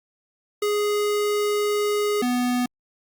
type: tone pair in turn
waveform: square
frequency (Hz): 415.3 / 246.9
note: G#4 / B3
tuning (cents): 0 / 0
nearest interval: major sixth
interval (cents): 900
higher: first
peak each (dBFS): -21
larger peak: neither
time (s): 0.62-2.22 / 2.22-2.66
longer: first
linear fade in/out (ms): 5
effects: Opus 48 kbps